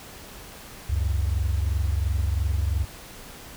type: tone pair together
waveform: sine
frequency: 69.3 / 92.21 Hz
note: C#2 / F#2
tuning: 0 / -5 cents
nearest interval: perfect fourth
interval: 495 cents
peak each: -22 / -25 dBFS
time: 0.89-2.85 s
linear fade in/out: 10 ms
effects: tanh soft clip ceiling -15 dBFS + pink hiss -43 dBFS RMS until 3.56 s